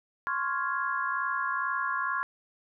sine chord, Db major seventh, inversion third, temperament equal, 1046.5 / 1108.7 / 1396.9 / 1661.2 Hz, C6 / Db6 / F6 / Ab6, 0 / 0 / 0 / 0 cents, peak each -33 dBFS, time 0.27-2.23 s, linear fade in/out 0 ms, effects none

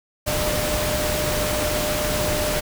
sine tone in noise, 603 Hz, D5, 46 cents sharp, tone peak -25 dBFS, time 0.26-2.61 s, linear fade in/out 20 ms, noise pink, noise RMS -24 dBFS, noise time 0.26-2.61 s, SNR -4 dB, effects none

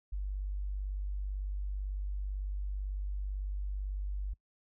sine tone, 49 Hz, G1, in tune, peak -33 dBFS, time 0.12-4.34 s, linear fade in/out 10 ms, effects noise-tail reverb RT60 0.1 s tail -24 dB re dry

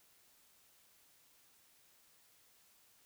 silence, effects white hiss -68 dBFS RMS until 3.05 s

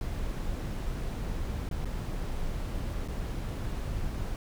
brown noise with dropouts, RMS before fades -33 dBFS, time 0.01-4.36 s, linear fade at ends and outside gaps 1 ms, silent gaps 1.69-1.712 / 1.848-1.855 / 3.078-3.084 s, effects none

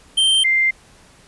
square / sine tone pair in turn, 3136 / 2093 Hz, G7 / C7, 0 / 0 cents, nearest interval perfect fifth, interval 700 cents, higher first, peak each -13 dBFS, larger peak neither, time 0.17-0.44 / 0.44-0.71 s, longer neither, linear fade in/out 10 ms, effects pink hiss -49 dBFS RMS until 1.27 s + resampled to 24000 Hz

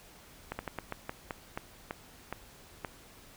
slowing click train, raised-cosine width 0.5 ms, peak -20 dBFS, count 11, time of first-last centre 0.52-2.848 s, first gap 70 ms, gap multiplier 1.25, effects pink hiss -55 dBFS RMS until 3.36 s

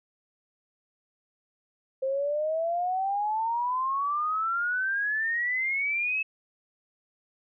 sine exponential sweep, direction up, 524 to 2613 Hz, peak -25 dBFS, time 2.02-6.23 s, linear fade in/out 10 ms, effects none

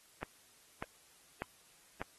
click train, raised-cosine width 0.5 ms, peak -23 dBFS, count 4, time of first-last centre 0.23-2.016 s, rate 1.68 Hz, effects white hiss -64 dBFS RMS until 2.18 s + AAC 32 kbps

